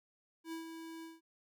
square tone with ADSR envelope, 326.9 Hz, E4, 14 cents flat, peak -40 dBFS, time 0.44-1.21 s, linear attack 82 ms, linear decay 120 ms, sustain -6 dB, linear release 180 ms, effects none

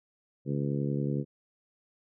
harmonic tone, 70.8 Hz, C#2, 37 cents sharp, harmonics 2 / 3 / 4 / 5 / 6 / 7, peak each -30 / -34 / -36 / -38 / -40 / -41 dBFS, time 0.45-1.25 s, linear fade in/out 50 ms, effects none

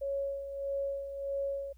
sine tone with tremolo, 554.4 Hz, C#5, in tune, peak -30 dBFS, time 0.01-1.73 s, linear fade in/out 10 ms, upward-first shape sine, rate 1.6 Hz, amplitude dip 60%, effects added 60 Hz sine -54 dBFS peak until 1.77 s + white hiss -75 dBFS RMS until 1.77 s

